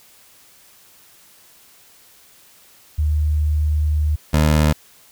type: tone pair in turn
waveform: sine / 20% pulse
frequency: 75.8 / 76.5 Hz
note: D#2 / D#2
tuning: -45 / -29 cents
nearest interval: unison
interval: 16 cents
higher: second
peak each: -15 / -8 dBFS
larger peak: second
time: 2.98-4.16 / 4.33-4.73 s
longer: first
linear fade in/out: 10 ms
effects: white hiss -50 dBFS RMS until 5.11 s